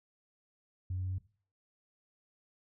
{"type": "tone with pitch steps", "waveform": "sine", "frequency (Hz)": [91.7, 92.34, 92.98, 93.63], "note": ["F#2", "F#2", "F#2", "F#2"], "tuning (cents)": [-15, -3, 9, 21], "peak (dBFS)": -32, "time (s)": [0.9, 1.184], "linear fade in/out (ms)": 5, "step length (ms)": 71, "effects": ["noise-tail reverb RT60 0.4 s tail -18 dB re dry", "tanh soft clip ceiling -29 dBFS"]}